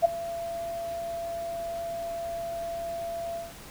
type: tone with ADSR envelope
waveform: sine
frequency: 676 Hz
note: E5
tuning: 43 cents sharp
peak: -13 dBFS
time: 0.02-3.53 s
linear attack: 30 ms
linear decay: 11 ms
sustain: -18 dB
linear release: 170 ms
effects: pink hiss -46 dBFS RMS until 3.7 s